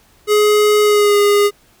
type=tone with pitch glide; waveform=square; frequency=420 to 409.7 Hz; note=G#4 to G#4; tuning=+19 to -24 cents; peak=-10 dBFS; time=0.27-1.51 s; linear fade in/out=50 ms; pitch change=-43 cents; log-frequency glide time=0.82-1.17 s; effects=pink hiss -52 dBFS RMS until 1.8 s